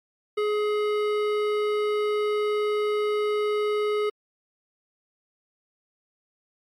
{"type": "tone with hard clipping", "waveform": "triangle", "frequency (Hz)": 420.4, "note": "G#4", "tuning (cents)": 21, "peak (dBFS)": -24, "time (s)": [0.37, 4.1], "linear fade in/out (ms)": 10, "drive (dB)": 18, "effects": ["MP3 64 kbps"]}